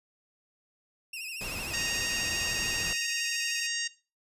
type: tone with vibrato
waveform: sawtooth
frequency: 2635 Hz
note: E7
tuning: 1 cent flat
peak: -33 dBFS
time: 1.13-3.67 s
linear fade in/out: 5 ms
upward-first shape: sine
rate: 13 Hz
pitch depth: 97 cents each way
type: noise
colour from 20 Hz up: pink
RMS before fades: -39 dBFS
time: 1.41-2.93 s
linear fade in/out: 0 ms
type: harmonic tone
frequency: 932.3 Hz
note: A#5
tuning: in tune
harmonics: 2 / 3 / 4 / 5 / 6 / 7 / 8 / 9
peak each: -36 / -35 / -42 / -37 / -38 / -38 / -43 / -45 dBFS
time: 1.73-3.88 s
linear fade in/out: 10 ms
effects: noise-tail reverb RT60 0.3 s tail -17 dB re dry + resampled to 32000 Hz